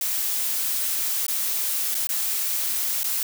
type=noise with dropouts; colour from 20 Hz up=blue; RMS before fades=-25 dBFS; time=0.01-3.23 s; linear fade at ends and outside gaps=2 ms; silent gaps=1.266-1.282 / 1.945-1.95 / 2.071-2.09 / 3.033-3.042 s; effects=none